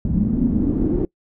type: noise with low-pass filter sweep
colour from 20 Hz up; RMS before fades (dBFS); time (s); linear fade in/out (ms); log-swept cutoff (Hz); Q
pink; -19; 0.05-1.05; 2; 200 to 330; 4.6
effects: noise-tail reverb RT60 0.1 s tail -23 dB re dry